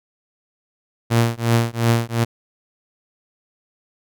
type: tone with tremolo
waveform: sawtooth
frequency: 116.54 Hz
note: A#2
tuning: in tune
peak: -8 dBFS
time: 1.1-2.25 s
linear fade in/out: 20 ms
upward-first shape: triangle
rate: 2.8 Hz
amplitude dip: 100%
effects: none